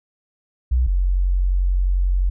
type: tone pair in turn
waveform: sine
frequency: 61.74 / 45.68 Hz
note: B1 / F#1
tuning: 0 / -21 cents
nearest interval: perfect fourth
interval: 521 cents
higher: first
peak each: -14 / -15 dBFS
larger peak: first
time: 0.71-0.87 / 0.87-2.3 s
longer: second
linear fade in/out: 10 ms
effects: none